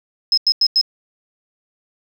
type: tone bursts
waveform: sine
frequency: 5140 Hz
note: E8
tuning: 45 cents flat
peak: -11 dBFS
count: 4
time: 0.32-0.813 s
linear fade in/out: 2 ms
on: 55 ms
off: 91 ms
effects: 7-bit